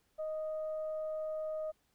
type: tone with frequency modulation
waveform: sine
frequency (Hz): 624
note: D#5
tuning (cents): +5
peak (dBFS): -35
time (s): 0.18-1.72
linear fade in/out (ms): 20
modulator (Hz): 618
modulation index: 0.24
effects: pink hiss -75 dBFS RMS until 1.94 s